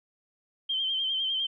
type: tone with vibrato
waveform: sine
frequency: 3136 Hz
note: G7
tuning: in tune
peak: -26 dBFS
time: 0.69-1.47 s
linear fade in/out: 10 ms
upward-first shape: sine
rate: 9.9 Hz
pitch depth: 47 cents each way
effects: none